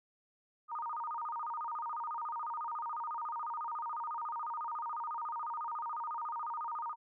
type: tone with vibrato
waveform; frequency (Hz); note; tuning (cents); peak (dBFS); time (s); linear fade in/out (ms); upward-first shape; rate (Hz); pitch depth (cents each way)
sine; 1071; C6; +40; -36; 0.68-6.96; 50; square; 14; 240
effects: none